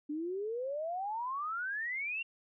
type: exponential sweep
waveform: sine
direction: up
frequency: 289 to 2792 Hz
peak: -34 dBFS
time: 0.09-2.23 s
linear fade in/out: 10 ms
effects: none